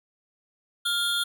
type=tone cluster; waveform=square; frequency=1402 / 3273 / 3547 Hz; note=F6 / G#7 / A7; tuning=+6 / -26 / +13 cents; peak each=-29 dBFS; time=0.85-1.24 s; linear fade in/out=10 ms; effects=none